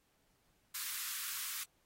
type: high-pass noise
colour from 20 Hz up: white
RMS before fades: -41 dBFS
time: 0.74-1.64 s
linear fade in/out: 10 ms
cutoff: 1100 Hz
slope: 48 dB/octave
effects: pink hiss -75 dBFS RMS until 1.85 s + AAC 48 kbps